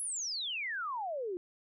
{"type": "exponential sweep", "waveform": "sine", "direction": "down", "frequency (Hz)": [11040, 341.6], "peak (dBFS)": -34, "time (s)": [0, 1.37], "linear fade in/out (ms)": 0, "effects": []}